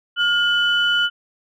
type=tone pair together; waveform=sine; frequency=1421 / 2991 Hz; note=F6 / F#7; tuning=+30 / +18 cents; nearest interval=octave + minor second; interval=1288 cents; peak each=-17 / -18 dBFS; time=0.16-1.1 s; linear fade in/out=50 ms; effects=tanh soft clip ceiling -7 dBFS